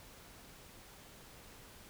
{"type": "silence", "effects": ["pink hiss -56 dBFS RMS until 1.89 s"]}